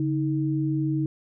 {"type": "tone pair together", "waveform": "sine", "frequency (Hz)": [142.28, 315], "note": ["C#3", "D#4"], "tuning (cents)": [45, 21], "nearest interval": "octave + major second", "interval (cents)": 1376, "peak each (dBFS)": -25, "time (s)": [0, 1.06], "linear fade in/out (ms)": 2, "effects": []}